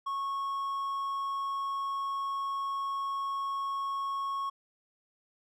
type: tone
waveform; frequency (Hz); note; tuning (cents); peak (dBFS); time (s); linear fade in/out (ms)
triangle; 1100; C#6; -14; -29; 0.06-4.5; 10
effects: none